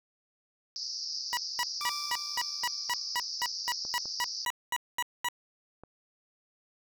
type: band-pass noise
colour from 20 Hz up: pink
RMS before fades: -37 dBFS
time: 0.76-4.45 s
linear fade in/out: 0 ms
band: 4700 to 5600 Hz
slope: 96 dB/octave
type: tone bursts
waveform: 20% pulse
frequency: 971 Hz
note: B5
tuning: 30 cents flat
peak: -23 dBFS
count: 16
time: 1.33-5.286 s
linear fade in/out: 0 ms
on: 41 ms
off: 220 ms
type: tone with exponential decay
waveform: sawtooth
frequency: 1174.7 Hz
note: D6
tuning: in tune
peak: -30 dBFS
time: 1.81-3.29 s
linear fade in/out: 0 ms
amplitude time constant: 320 ms
type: clicks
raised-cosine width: 1 ms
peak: -33 dBFS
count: 3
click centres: 3.851 / 4.056 / 5.836 s
effects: none